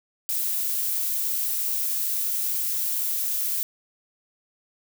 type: noise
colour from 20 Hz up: violet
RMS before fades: -26 dBFS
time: 0.29-3.63 s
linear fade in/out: 0 ms
effects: none